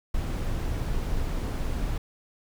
brown noise, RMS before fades -28 dBFS, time 0.14-1.98 s, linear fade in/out 5 ms, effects none

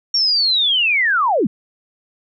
sine linear sweep, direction down, 5588 to 165.2 Hz, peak -13 dBFS, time 0.14-1.47 s, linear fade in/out 5 ms, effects none

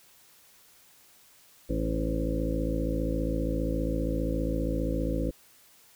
harmonic tone with a mistuned harmonic, 55 Hz, A1, in tune, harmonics 1 / 2 / 3 / 4 / 5 / 6 / 8 / 9 / 10, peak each -30 / -39 / -35 / -40 / -33 / -35 / -43 / -35 / -40 dBFS, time 1.69-5.31 s, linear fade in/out 10 ms, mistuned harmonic 9, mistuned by +29 cents, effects white hiss -58 dBFS RMS until 5.95 s

